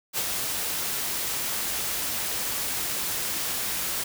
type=noise with ADSR envelope; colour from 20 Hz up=white; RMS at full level=-26 dBFS; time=0.13-4.04 s; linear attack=48 ms; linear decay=56 ms; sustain=-3 dB; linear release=8 ms; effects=none